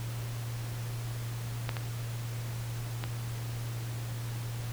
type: clicks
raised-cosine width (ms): 0.3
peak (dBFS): -16 / -19 / -19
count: 3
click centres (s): 1.692 / 1.768 / 3.039
effects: added 117 Hz sine -34 dBFS peak until 4.72 s + pink hiss -45 dBFS RMS until 4.72 s